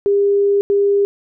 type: tone bursts at uneven times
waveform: sine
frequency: 402.2 Hz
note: G4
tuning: 44 cents sharp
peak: -11 dBFS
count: 2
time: 0.06-0.61 / 0.7-1.05 s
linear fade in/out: 0 ms
effects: none